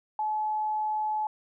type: tone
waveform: sine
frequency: 857 Hz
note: A5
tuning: 46 cents flat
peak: -26 dBFS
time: 0.19-1.27 s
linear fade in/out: 2 ms
effects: none